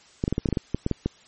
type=clicks; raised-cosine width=3 ms; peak=-10 dBFS; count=12; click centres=0.239 / 0.279 / 0.326 / 0.381 / 0.458 / 0.488 / 0.527 / 0.572 / 0.746 / 0.864 / 0.913 / 1.06 s; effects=white hiss -54 dBFS RMS until 1.27 s + MP3 32 kbps